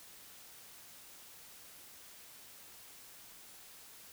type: silence
effects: white hiss -55 dBFS RMS until 4.12 s